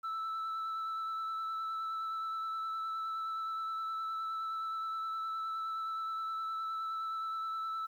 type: tone with vibrato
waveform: sine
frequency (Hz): 1318.5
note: E6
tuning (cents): 0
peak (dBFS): -32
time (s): 0.03-7.87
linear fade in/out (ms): 20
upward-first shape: triangle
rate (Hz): 9.6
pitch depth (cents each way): 15
effects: tanh soft clip ceiling -34 dBFS + 11-bit